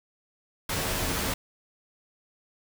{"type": "noise with comb filter", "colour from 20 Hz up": "pink", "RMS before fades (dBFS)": -29, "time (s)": [0.69, 1.34], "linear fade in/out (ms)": 5, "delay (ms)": 11, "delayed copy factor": 0.6, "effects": []}